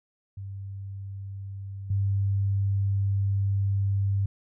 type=tone pair in turn; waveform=sine; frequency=98.1 / 98.84 Hz; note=G2 / G2; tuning=+2 / +15 cents; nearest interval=unison; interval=13 cents; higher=second; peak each=-34 / -22 dBFS; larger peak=second; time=0.37-1.9 / 1.9-4.26 s; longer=second; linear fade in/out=5 ms; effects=none